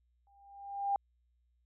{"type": "tone with exponential growth", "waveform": "sine", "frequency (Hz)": 799, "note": "G5", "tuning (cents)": 33, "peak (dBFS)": -26, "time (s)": [0.27, 0.96], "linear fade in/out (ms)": 1, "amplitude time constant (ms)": 150, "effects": ["added 60 Hz sine -70 dBFS peak until 1.65 s"]}